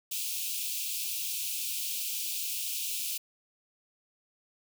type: high-pass noise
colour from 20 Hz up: white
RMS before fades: -34 dBFS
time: 0.11-3.18 s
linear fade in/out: 10 ms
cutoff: 2400 Hz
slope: 96 dB/octave
effects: none